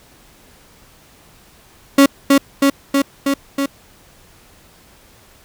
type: tone with echo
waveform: 35% pulse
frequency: 277.4 Hz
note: C#4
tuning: 1 cent sharp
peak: -4 dBFS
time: 1.98-2.06 s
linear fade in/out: 5 ms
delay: 320 ms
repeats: 5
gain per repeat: -2 dB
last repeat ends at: 3.66 s
effects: pink hiss -48 dBFS RMS until 5.44 s